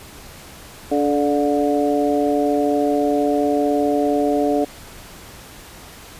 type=harmonic tone with a mistuned harmonic; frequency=144.3 Hz; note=D3; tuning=30 cents flat; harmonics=2 / 3 / 4 / 5; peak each=-19 / -21 / -22 / -23 dBFS; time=0.91-4.65 s; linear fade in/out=10 ms; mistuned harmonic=4; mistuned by=+39 cents; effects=pink hiss -40 dBFS RMS until 6.19 s + resampled to 32000 Hz